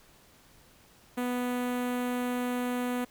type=tone with notch filter; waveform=sawtooth; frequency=246.9 Hz; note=B3; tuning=in tune; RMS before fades=-31 dBFS; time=1.17-3.05 s; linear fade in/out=10 ms; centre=5100 Hz; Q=0.89; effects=pink hiss -59 dBFS RMS until 3.1 s